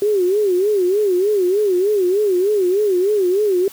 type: tone with vibrato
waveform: sine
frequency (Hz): 389.3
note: G4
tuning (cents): -12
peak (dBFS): -13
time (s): 0.02-3.68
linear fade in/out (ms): 2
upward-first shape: sine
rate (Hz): 3.3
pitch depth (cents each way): 160
effects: white hiss -40 dBFS RMS until 3.72 s